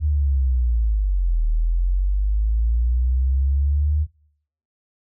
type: linear two-way sweep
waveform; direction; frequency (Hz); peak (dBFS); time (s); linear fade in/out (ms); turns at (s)
sine; down then up; 76.8 to 38.65 to 76.8; -16; 0-4.07; 50; 1.46
effects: noise-tail reverb RT60 0.7 s tail -26 dB re dry